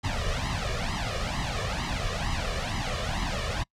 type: noise with flanger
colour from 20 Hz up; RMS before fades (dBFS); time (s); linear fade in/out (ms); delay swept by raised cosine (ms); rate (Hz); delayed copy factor
pink; -29; 0.03-3.64; 20; 0.99 to 1.74; 2.2; +0.9
effects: noise-tail reverb RT60 0.1 s tail -26 dB re dry + low-pass 5000 Hz 12 dB/octave